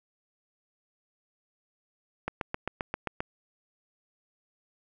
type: click train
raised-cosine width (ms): 0.5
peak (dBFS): -15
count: 8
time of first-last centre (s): 2.28-3.205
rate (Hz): 7.57
effects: none